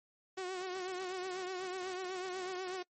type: tone with vibrato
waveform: sawtooth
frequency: 369.9 Hz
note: F#4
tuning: in tune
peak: -34 dBFS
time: 0.37-2.83 s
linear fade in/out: 10 ms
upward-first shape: triangle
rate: 8.1 Hz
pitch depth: 63 cents each way
effects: noise-tail reverb RT60 0.1 s tail -26 dB re dry + MP3 32 kbps